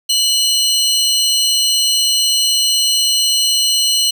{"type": "tone pair together", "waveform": "30% pulse", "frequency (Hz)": [2960, 4169], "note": ["F#7", "C8"], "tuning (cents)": [0, -7], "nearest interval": "tritone", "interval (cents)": 593, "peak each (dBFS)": -12, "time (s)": [0.09, 4.11], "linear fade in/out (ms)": 10, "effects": []}